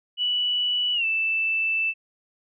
sine tone with pitch glide, 2954 to 2647 Hz, F#7 to E7, -3 to +7 cents, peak -21 dBFS, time 0.17-1.94 s, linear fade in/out 50 ms, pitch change -190 cents, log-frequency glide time 0.94-1.05 s, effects none

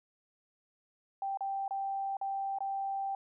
sine tone with dropouts, 784 Hz, G5, in tune, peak -32 dBFS, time 1.22-3.15 s, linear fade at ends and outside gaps 2 ms, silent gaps 1.373-1.407 / 1.68-1.708 / 2.169-2.213 / 2.586-2.605 s, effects none

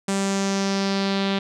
sawtooth tone with low-pass filter sweep, 196 Hz, G3, in tune, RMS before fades -23 dBFS, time 0.08-1.39 s, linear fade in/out 5 ms, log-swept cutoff 8200 to 3600 Hz, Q 2.9, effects none

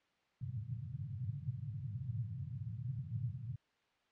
white band-pass noise, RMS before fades -42 dBFS, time 0.41-3.56 s, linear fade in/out 5 ms, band 100 to 140 Hz, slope 48 dB/octave, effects white hiss -75 dBFS RMS until 4.11 s + low-pass 3000 Hz 12 dB/octave

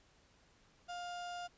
35% pulse tone, 705 Hz, F5, 16 cents sharp, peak -40 dBFS, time 0.88-1.48 s, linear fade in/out 20 ms, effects pink hiss -68 dBFS RMS until 1.57 s + resampled to 16000 Hz

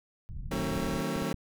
pink low-pass noise, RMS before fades -39 dBFS, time 0.29-1.01 s, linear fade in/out 0 ms, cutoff 150 Hz, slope 24 dB/octave
25% pulse chord, D# diminished seventh, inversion none, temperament just, 155.56 / 186.68 / 224 / 268.8 Hz, D#3 / F#3 / A3 / C4, 0 / +16 / +31 / +47 cents, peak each -32 dBFS, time 0.51-1.33 s, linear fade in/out 5 ms
clicks, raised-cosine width 5 ms, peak -27 dBFS, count 5, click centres 0.717 / 0.763 / 1.163 / 1.222 / 1.343 s
effects none

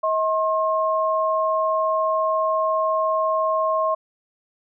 sine tone pair together, 637 / 1071.3 Hz, D#5 / C6, +41 / +41 cents, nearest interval major sixth, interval 900 cents, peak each -21 dBFS, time 0.03-3.95 s, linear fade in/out 10 ms, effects none

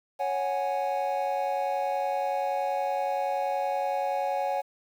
triangle chord, C# suspended fourth, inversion none, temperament equal, 554.4 / 740 / 830.6 Hz, C#5 / F#5 / G#5, 0 / 0 / 0 cents, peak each -28 dBFS, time 0.19-4.62 s, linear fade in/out 20 ms, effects tanh soft clip ceiling -16 dBFS + 9-bit

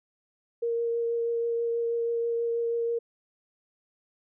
sine tone with vibrato, 466.2 Hz, A#4, in tune, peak -25 dBFS, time 0.62-2.99 s, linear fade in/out 10 ms, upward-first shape triangle, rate 6.2 Hz, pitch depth 12 cents each way, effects none

